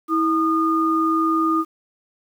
sine tone pair together, 323.6 / 1221.8 Hz, E4 / D#6, -32 / -32 cents, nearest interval octave + major seventh, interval 2300 cents, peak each -19 dBFS, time 0.08-1.65 s, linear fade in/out 50 ms, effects 8-bit

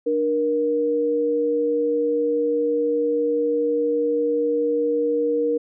sine tone pair together, 298 / 473.1 Hz, D4 / A#4, +25 / +26 cents, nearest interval minor sixth, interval 801 cents, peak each -25 / -19 dBFS, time 0.06-5.58 s, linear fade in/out 10 ms, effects none

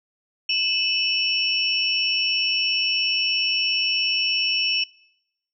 sine tone cluster, 2613 / 2970 / 5450 Hz, E7 / F#7 / F8, -16 / +6 / -43 cents, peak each -24 dBFS, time 0.49-4.84 s, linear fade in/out 5 ms, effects noise-tail reverb RT60 0.8 s tail -23 dB re dry

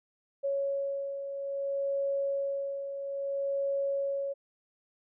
sine beating tone pair, 554.4 / 555 Hz, C#5 / C#5, 0 / +2 cents, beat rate 0.6 Hz, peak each -38 / -30 dBFS, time 0.43-4.34 s, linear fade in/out 20 ms, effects none

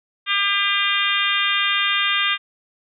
harmonic tone, 400.8 Hz, G4, 38 cents sharp, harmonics 3 / 4 / 5 / 6 / 7 / 8 / 9, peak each -25 / -25 / -25 / -25 / -25 / -25 / -25 dBFS, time 0.26-2.38 s, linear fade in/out 50 ms, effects none

